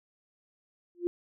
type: tone with exponential growth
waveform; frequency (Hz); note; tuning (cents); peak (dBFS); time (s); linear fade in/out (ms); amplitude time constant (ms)
sine; 349.8; F4; +3; -21; 0.95-1.07; 0; 24
effects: none